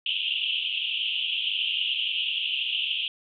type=band-pass noise; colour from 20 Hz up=pink; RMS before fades=-28 dBFS; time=0.06-3.08 s; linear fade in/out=2 ms; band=2700 to 3300 Hz; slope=96 dB/octave; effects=none